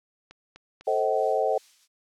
click train, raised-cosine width 0.2 ms, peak -28 dBFS, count 3, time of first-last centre 0.31-0.81 s, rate 4 Hz
violet noise with tremolo, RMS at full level -41 dBFS, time 0.84-1.88 s, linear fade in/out 50 ms, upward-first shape sine, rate 2.9 Hz, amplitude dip 50%
sine chord, A diminished seventh, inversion none, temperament just, 440 / 528 / 633.6 / 760.3 Hz, A4 / C5 / Eb5 / Gb5, 0 / +16 / +31 / +47 cents, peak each -27 dBFS, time 0.87-1.58 s, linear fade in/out 5 ms
effects low-pass 5000 Hz 12 dB/octave

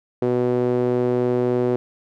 sawtooth tone with band-pass filter, 123.47 Hz, B2, in tune, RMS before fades -20 dBFS, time 0.22-1.76 s, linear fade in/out 0 ms, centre 400 Hz, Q 2.5, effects none

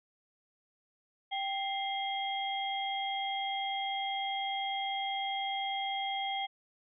sine tone cluster, 783 / 2096 / 3255 Hz, G5 / C7 / G#7, -2 / +2 / -36 cents, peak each -34 / -40 / -37 dBFS, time 1.31-6.47 s, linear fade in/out 20 ms, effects none

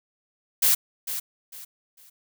blue noise with echo, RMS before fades -19 dBFS, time 0.62-0.75 s, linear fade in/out 10 ms, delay 450 ms, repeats 3, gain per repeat -11 dB, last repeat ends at 2.1 s, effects none

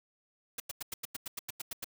white noise bursts, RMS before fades -38 dBFS, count 12, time 0.58-1.844 s, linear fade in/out 5 ms, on 21 ms, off 92 ms, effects none

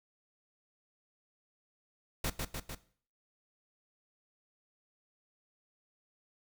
pink noise with echo, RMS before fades -33 dBFS, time 2.24-2.3 s, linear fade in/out 5 ms, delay 150 ms, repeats 3, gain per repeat -3 dB, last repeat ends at 2.75 s, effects noise-tail reverb RT60 0.5 s tail -17 dB re dry

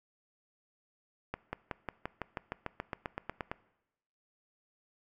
accelerating click train, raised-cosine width 0.5 ms, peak -20 dBFS, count 16, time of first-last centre 1.34-3.515 s, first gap 190 ms, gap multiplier 0.96, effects noise-tail reverb RT60 0.9 s tail -20 dB re dry

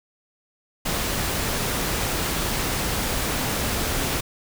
pink noise, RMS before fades -25 dBFS, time 0.85-4.21 s, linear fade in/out 10 ms, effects none

